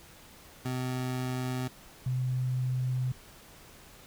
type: tone pair in turn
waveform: 25% pulse / sine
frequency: 127.5 / 127.5 Hz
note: C3 / C3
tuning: -44 / -44 cents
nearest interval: unison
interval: 0 cents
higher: neither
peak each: -27 dBFS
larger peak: neither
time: 0.65-1.68 / 2.06-3.12 s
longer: second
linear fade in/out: 5 ms
effects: pink hiss -53 dBFS RMS until 4.06 s